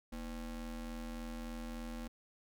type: ring-modulated tone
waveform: square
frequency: 138.2 Hz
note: C#3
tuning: 5 cents flat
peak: -39 dBFS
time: 0.12-2.08 s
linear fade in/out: 10 ms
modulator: 96.5 Hz
effects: none